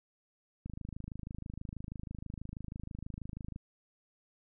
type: click train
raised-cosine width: 5 ms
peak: -29 dBFS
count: 77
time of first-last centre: 0.66-3.561 s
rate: 26.2 Hz
effects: none

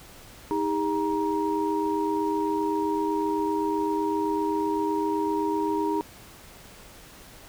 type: tone cluster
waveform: sine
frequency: 315.3 / 403.1 / 943 Hz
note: D#4 / G4 / A#5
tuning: +23 / +48 / +20 cents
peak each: -27 / -28 / -28 dBFS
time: 0.51-6.01 s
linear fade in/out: 0 ms
effects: pink hiss -48 dBFS RMS until 7.48 s

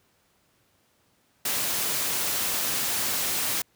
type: noise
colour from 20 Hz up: white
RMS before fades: -27 dBFS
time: 1.45-3.62 s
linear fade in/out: 5 ms
effects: pink hiss -66 dBFS RMS until 3.75 s + high-pass 80 Hz 12 dB/octave

